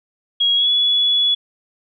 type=tone with pitch glide; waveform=sine; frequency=3300 to 3399 Hz; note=G#7 to G#7; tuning=-12 to +39 cents; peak=-13 dBFS; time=0.4-1.35 s; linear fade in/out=10 ms; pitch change=+51 cents; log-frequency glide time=0.56-0.69 s; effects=none